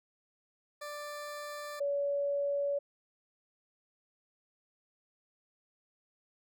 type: tone pair in turn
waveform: 20% pulse / sine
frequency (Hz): 589 / 567.4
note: D5 / C#5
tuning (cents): +5 / +40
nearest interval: minor second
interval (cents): 65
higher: first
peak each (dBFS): -35 / -29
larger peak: second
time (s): 0.81-1.8 / 1.8-2.79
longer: neither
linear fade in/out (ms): 10
effects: none